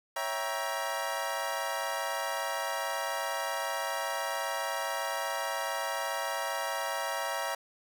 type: chord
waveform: 25% pulse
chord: C# diminished seventh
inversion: none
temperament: equal with one note detuned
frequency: 554.4 / 659.3 / 784 / 945.3 Hz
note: C#5 / E5 / G5 / Bb5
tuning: 0 / 0 / 0 / +24 cents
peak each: -34 / -33 / -35 / -32 dBFS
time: 0.16-7.55 s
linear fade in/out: 5 ms
effects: 10-bit